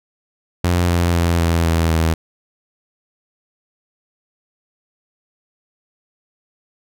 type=tone with pitch steps; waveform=sawtooth; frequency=87.8 / 86.44 / 85.1 / 83.79 / 82.49 / 81.21 Hz; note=F2 / F2 / F2 / E2 / E2 / E2; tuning=+10 / -17 / -44 / +29 / +2 / -25 cents; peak=-10 dBFS; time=0.64-2.14 s; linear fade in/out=5 ms; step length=250 ms; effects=none